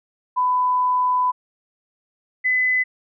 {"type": "tone pair in turn", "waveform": "sine", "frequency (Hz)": [1000, 2013], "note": ["B5", "B6"], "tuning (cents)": [21, 33], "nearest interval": "octave", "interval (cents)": 1212, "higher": "second", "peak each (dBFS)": -16, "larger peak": "neither", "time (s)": [[0.36, 1.32], [2.44, 2.84]], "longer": "first", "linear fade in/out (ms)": 20, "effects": []}